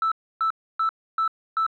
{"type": "tone bursts", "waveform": "sine", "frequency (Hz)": 1318.5, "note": "E6", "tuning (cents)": 0, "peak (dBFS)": -18, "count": 5, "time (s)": [0.02, 1.665], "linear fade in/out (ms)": 2, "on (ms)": 97, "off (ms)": 290, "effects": ["tanh soft clip ceiling -17 dBFS", "10-bit"]}